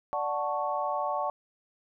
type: chord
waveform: sine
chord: D major seventh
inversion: none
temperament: equal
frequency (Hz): 587.3 / 740 / 880 / 1108.7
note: D5 / F#5 / A5 / C#6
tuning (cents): 0 / 0 / 0 / 0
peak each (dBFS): -33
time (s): 0.13-1.3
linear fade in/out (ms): 0
effects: none